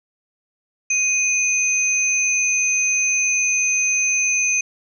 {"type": "tone pair together", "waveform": "sine", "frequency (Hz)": [2489, 6194], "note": ["D#7", "G8"], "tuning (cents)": [0, -22], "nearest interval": "octave + major third", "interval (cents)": 1578, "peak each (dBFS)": -19, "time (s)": [0.9, 4.61], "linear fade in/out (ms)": 5, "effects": []}